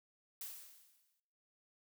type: noise with exponential decay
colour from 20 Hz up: blue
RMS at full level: -44 dBFS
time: 0.41-1.2 s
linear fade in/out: 2 ms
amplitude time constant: 170 ms
effects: noise-tail reverb RT60 1.0 s tail -22 dB re dry